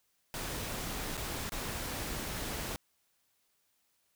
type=noise with dropouts; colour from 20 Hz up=pink; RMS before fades=-38 dBFS; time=0.34-2.76 s; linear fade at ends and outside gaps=0 ms; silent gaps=1.17-1.177 / 1.494-1.52 s; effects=white hiss -75 dBFS RMS until 4.15 s